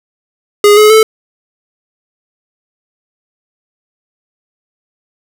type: tone with pitch steps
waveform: square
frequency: 412.8 / 425.1 / 437.9 Hz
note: G#4 / G#4 / A4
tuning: -10 / +40 / -8 cents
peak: -3 dBFS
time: 0.64-1.03 s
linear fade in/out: 2 ms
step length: 130 ms
effects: none